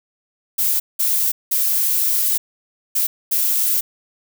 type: noise bursts at uneven times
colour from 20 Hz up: violet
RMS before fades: -18 dBFS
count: 5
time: 0.58-0.8 / 0.99-1.32 / 1.51-2.38 / 2.95-3.07 / 3.31-3.81 s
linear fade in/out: 10 ms
effects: none